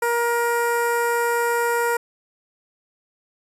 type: tone with notch filter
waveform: 15% pulse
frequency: 472.3 Hz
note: A#4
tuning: 23 cents sharp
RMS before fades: -21 dBFS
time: 0.02-1.97 s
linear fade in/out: 5 ms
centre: 4100 Hz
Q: 0.62
effects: resampled to 32000 Hz